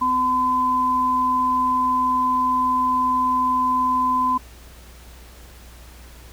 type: tone pair together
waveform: sine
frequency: 254.3 / 1017.2 Hz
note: C4 / C6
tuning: -49 / -49 cents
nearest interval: 2 octaves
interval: 2400 cents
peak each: -27 / -17 dBFS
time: 0.01-4.38 s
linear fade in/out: 10 ms
effects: added 60 Hz sine -42 dBFS peak until 6.32 s + pink hiss -47 dBFS RMS until 6.32 s